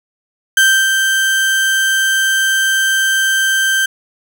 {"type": "tone with ADSR envelope", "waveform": "35% pulse", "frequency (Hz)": 1564, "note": "G6", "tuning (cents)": -4, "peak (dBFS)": -5, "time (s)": [0.57, 3.86], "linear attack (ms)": 3, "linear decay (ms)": 300, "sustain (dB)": -5, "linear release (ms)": 6, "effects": []}